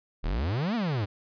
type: exponential two-way sweep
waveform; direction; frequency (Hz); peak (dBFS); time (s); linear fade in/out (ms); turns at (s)
45% pulse; up then down; 35 to 246.9 to 93.5; -26; 0.23-1.06; 20; 0.75
effects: resampled to 11025 Hz